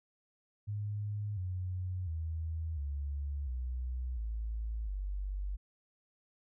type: tone with pitch steps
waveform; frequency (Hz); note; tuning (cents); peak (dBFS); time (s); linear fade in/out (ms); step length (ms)
sine; 103.83 / 91.44 / 80.53 / 70.92 / 62.46 / 55 / 48.44; G#2 / F#2 / E2 / C#2 / B1 / A1 / G1; 0 / -20 / -40 / +40 / +20 / 0 / -20; -34; 0.67-5.57; 20; 700
effects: none